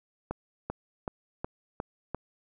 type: accelerating click train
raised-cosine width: 1 ms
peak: -18 dBFS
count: 6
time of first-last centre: 0.31-2.146 s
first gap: 390 ms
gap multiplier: 0.97
effects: none